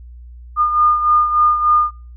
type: beating tone pair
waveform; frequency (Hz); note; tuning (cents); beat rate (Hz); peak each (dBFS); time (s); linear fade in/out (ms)
sine; 1215 / 1218.4; D#6 / D#6; -42 / -37; 3.4; -12 / -19; 0.56-1.91; 50
effects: noise-tail reverb RT60 0.4 s tail -24 dB re dry + added 60 Hz sine -34 dBFS peak until 2.16 s